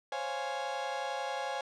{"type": "chord", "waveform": "35% pulse", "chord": "Db major seventh", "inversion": "third", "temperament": "equal", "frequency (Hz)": [523.3, 554.4, 698.5, 830.6], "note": ["C5", "Db5", "F5", "Ab5"], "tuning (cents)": [0, 0, 0, 0], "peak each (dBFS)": [-39, -39, -40, -35], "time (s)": [0.12, 1.61], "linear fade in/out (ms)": 2, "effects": ["low-pass 5000 Hz 12 dB/octave"]}